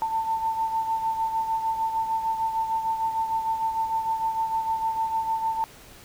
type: beating tone pair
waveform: sine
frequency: 893 / 899.6 Hz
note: A5 / A5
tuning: +25 / +38 cents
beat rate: 6.6 Hz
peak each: -24 / -32 dBFS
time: 0.02-5.64 s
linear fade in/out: 0 ms
effects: pink hiss -48 dBFS RMS until 6.04 s